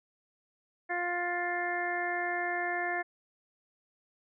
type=harmonic tone; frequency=351.7 Hz; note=F4; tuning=12 cents sharp; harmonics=1 / 2 / 3 / 4 / 5 / 6; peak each=-38 / -34 / -43 / -43 / -34 / -39 dBFS; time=0.89-3.03 s; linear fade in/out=20 ms; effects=none